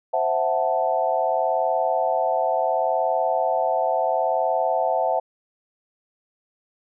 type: chord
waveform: sine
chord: F# half-diminished seventh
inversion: second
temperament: equal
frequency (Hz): 523.3 / 659.3 / 740 / 880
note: C5 / E5 / F#5 / A5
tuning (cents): 0 / 0 / 0 / 0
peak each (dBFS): -26 / -23 / -24 / -26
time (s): 0.13-5.2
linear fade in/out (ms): 10
effects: none